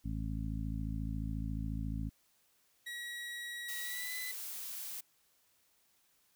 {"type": "harmonic tone", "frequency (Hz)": 54.2, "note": "A1", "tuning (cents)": -25, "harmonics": [1, 2, 3, 4, 5], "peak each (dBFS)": [-38, -41, -43, -44, -45], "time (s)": [0.04, 2.1], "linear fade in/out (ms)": 20}
{"type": "tone with pitch glide", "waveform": "30% pulse", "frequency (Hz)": [1914, 2006], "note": ["A#6", "B6"], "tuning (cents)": [45, 26], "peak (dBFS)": -38, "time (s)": [2.86, 4.32], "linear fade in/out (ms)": 10, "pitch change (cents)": 81, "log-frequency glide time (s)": [3.79, 4.12]}
{"type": "noise", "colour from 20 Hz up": "blue", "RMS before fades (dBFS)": -43, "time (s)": [3.68, 5.01], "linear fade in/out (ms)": 10}
{"effects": ["white hiss -72 dBFS RMS until 6.35 s"]}